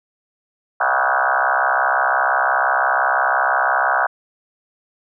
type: tone with frequency modulation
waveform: sine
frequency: 1117 Hz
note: C#6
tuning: 13 cents sharp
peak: -14 dBFS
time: 0.8-4.07 s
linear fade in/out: 10 ms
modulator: 65.8 Hz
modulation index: 7.1
effects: none